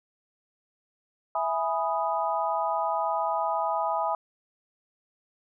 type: chord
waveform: sine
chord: E major seventh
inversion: none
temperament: equal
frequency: 659.3 / 830.6 / 987.8 / 1244.5 Hz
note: E5 / G#5 / B5 / D#6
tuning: 0 / 0 / 0 / 0 cents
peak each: -30 / -29 / -30 / -32 dBFS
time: 1.35-4.15 s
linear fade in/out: 2 ms
effects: none